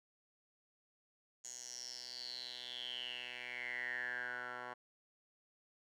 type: tone with band-pass filter sweep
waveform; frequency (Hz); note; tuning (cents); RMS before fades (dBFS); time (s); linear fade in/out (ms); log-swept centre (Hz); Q
10% pulse; 123.47; B2; 0; -45; 1.44-4.74; 10; 6800 to 1200; 9.4
effects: none